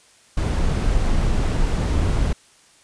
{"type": "noise", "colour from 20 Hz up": "brown", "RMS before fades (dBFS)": -19, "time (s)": [0.37, 2.33], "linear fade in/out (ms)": 5, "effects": ["white hiss -53 dBFS RMS until 2.83 s", "resampled to 22050 Hz"]}